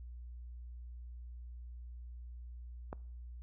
click, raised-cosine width 1 ms, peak -27 dBFS, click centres 2.929 s, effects noise-tail reverb RT60 0.6 s tail -24 dB re dry + added 60 Hz sine -45 dBFS peak until 3.42 s

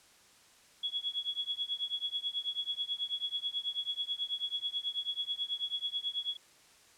sine tone with tremolo, 3357 Hz, G#7, 18 cents sharp, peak -29 dBFS, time 0.83-6.37 s, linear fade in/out 5 ms, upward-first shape triangle, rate 9.2 Hz, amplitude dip 100%, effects white hiss -61 dBFS RMS until 6.97 s + low-pass 9000 Hz 12 dB/octave

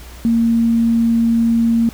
sine tone, 230.5 Hz, A#3, 19 cents flat, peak -11 dBFS, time 0.25-1.89 s, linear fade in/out 0 ms, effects added 60 Hz sine -34 dBFS peak until 1.93 s + pink hiss -40 dBFS RMS until 1.93 s

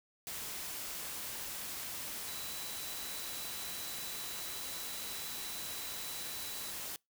sine tone in noise, 3958 Hz, B7, 3 cents sharp, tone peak -48 dBFS, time 2.28-6.71 s, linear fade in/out 0 ms, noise white, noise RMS -42 dBFS, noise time 0.27-6.96 s, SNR -9 dB, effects noise-tail reverb RT60 0.2 s tail -26 dB re dry

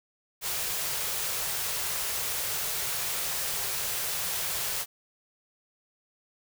white band-stop noise, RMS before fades -31 dBFS, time 0.41-4.86 s, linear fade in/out 50 ms, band 180 to 360 Hz, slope 48 dB/octave, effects none

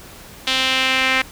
sawtooth tone with band-pass filter sweep, 261.6 Hz, C4, in tune, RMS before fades -18 dBFS, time 0.47-1.22 s, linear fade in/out 5 ms, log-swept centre 3400 to 2200 Hz, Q 2.3, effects pink hiss -40 dBFS RMS until 1.31 s

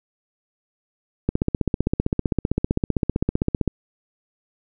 click train, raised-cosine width 3 ms, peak -6 dBFS, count 38, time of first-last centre 1.29-3.677 s, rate 15.5 Hz, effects none

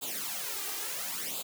white noise with flanger, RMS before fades -36 dBFS, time 0.01-1.43 s, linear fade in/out 20 ms, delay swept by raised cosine 0.26 to 2.56 ms, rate 0.73 Hz, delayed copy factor +0.75, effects high-pass 200 Hz 12 dB/octave

